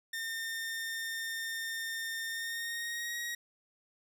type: tone with pitch glide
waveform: sawtooth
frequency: 1816 to 1892 Hz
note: A#6 to A#6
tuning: -46 to +25 cents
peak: -32 dBFS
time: 0.13-3.35 s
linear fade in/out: 5 ms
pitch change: +71 cents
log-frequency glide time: 2.28-3.17 s
effects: none